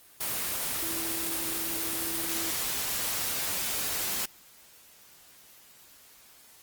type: tone in noise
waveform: sine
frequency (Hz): 329.6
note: E4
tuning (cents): 0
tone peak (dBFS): -38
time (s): 0.82-2.51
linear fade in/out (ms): 10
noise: white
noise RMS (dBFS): -31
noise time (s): 0.2-4.26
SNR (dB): -10
effects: white hiss -55 dBFS RMS until 6.62 s + Opus 24 kbps